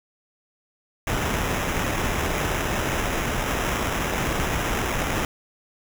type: noise with sample-and-hold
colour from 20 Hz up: pink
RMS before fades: -25 dBFS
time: 1.07-5.25 s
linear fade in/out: 2 ms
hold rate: 4410 Hz
effects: none